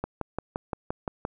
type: click train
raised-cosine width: 1 ms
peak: -15 dBFS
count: 8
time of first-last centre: 0.04-1.251 s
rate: 5.78 Hz
effects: none